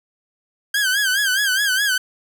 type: tone with vibrato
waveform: sawtooth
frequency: 1586 Hz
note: G6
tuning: 20 cents sharp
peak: -13 dBFS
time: 0.74-1.98 s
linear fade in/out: 5 ms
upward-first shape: sine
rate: 4.8 Hz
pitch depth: 110 cents each way
effects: none